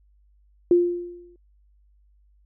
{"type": "tone with exponential decay", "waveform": "sine", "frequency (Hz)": 350, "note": "F4", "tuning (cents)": 4, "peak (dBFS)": -11, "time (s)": [0.71, 1.36], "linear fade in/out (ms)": 2, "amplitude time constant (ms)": 140, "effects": ["added 50 Hz sine -56 dBFS peak until 2.45 s"]}